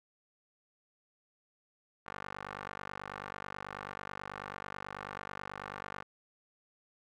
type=tone with band-pass filter; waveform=15% pulse; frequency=49.2 Hz; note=G1; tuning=7 cents sharp; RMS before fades=-44 dBFS; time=2.06-6.03 s; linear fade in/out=10 ms; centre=1300 Hz; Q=1.7; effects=none